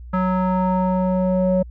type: tone with low-pass filter sweep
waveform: square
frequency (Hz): 185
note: F#3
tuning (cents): 0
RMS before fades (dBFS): -19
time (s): 0.13-1.63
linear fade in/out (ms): 10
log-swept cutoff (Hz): 1300 to 560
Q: 3.5
effects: added 60 Hz sine -34 dBFS peak until 1.7 s